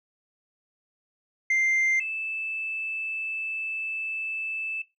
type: tone pair in turn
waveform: sine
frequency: 2093 / 2631 Hz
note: C7 / E7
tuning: 0 / -4 cents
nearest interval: major third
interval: 396 cents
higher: second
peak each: -18 / -28 dBFS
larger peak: first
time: 1.5-2 / 2-4.82 s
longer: second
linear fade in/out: 5 ms
effects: noise-tail reverb RT60 0.2 s tail -17 dB re dry + tanh soft clip ceiling -19 dBFS